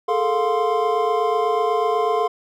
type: tone cluster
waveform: triangle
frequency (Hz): 422.8 / 450.9 / 707 / 1043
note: G#4 / A4 / F5 / C6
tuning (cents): +31 / +42 / +21 / -6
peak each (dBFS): -21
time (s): 0.08-2.28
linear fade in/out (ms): 10
effects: none